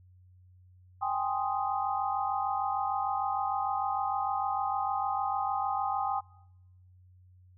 sine chord, Ab major seventh, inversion third, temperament equal, 784 / 830.6 / 1046.5 / 1244.5 Hz, G5 / Ab5 / C6 / Eb6, 0 / 0 / 0 / 0 cents, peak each -31 / -34 / -36 / -35 dBFS, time 1.01-6.21 s, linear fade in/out 20 ms, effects noise-tail reverb RT60 0.9 s tail -24 dB re dry + added 91 Hz sine -55 dBFS peak until 7.57 s

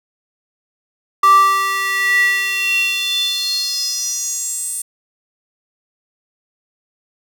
square tone with high-pass filter sweep, 389.6 Hz, G4, 11 cents flat, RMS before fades -17 dBFS, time 1.23-4.82 s, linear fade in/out 5 ms, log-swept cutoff 1100 to 9000 Hz, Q 7.5, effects none

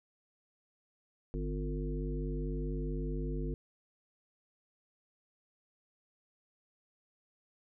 harmonic tone with a mistuned harmonic, 50.1 Hz, G1, 38 cents sharp, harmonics 1 / 3 / 5 / 7 / 9, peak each -35 / -40 / -42 / -43 / -45 dBFS, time 1.34-3.54 s, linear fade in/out 0 ms, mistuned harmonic 5, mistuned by +30 cents, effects none

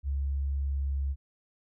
sine tone with pitch glide, 69.3 to 68.9 Hz, C#2 to C#2, 0 to -10 cents, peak -27 dBFS, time 0.03-1.16 s, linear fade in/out 50 ms, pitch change -10 cents, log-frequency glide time 0.58-0.95 s, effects none

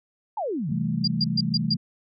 sine exponential sweep, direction down, 925 to 118.5 Hz, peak -25 dBFS, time 0.37-0.72 s, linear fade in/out 5 ms
sine chord, A minor seventh, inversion first, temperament equal, 130.81 / 164.81 / 196 / 220 Hz, C3 / E3 / G3 / A3, 0 / 0 / 0 / 0 cents, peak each -30 / -27 / -30 / -28 dBFS, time 0.69-1.77 s, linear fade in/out 10 ms
sine tone bursts, 4790 Hz, D8, 33 cents sharp, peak -20 dBFS, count 5, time 1.04-1.74 s, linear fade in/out 5 ms, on 36 ms, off 130 ms
effects none

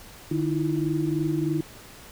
sine tone cluster, 150.9 / 312.3 / 335.5 Hz, D3 / D#4 / E4, +47 / +7 / +31 cents, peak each -27 dBFS, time 0.31-1.61 s, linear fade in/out 5 ms, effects pink hiss -46 dBFS RMS until 2.11 s

